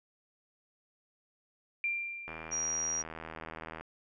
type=tone with exponential decay; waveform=sine; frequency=2375 Hz; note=D7; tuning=19 cents sharp; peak=-28 dBFS; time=1.84-2.99 s; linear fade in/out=1 ms; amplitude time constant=250 ms
type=click train; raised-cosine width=0.5 ms; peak=-27 dBFS; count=124; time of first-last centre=2.28-3.81 s; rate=80.4 Hz
type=tone; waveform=sine; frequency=5730 Hz; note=F8; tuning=44 cents sharp; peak=-31 dBFS; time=2.51-3.03 s; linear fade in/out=20 ms
effects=none